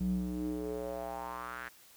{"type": "tone with band-pass filter sweep", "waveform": "square", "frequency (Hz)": 61.1, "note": "B1", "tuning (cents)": -18, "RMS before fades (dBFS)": -37, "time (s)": [0, 1.69], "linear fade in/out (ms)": 10, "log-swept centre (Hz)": [160, 1700], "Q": 4.1, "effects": ["white hiss -59 dBFS RMS until 1.96 s"]}